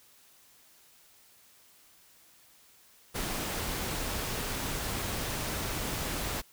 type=noise; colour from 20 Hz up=pink; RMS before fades=-34 dBFS; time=3.14-6.42 s; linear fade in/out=20 ms; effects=white hiss -60 dBFS RMS until 6.52 s